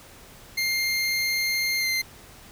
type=tone with pitch glide; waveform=25% pulse; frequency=2112 to 2085 Hz; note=C7 to C7; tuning=+16 to -7 cents; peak=-19 dBFS; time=0.57-2.02 s; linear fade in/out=10 ms; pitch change=-23 cents; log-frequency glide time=1.79-1.86 s; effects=pink hiss -48 dBFS RMS until 2.51 s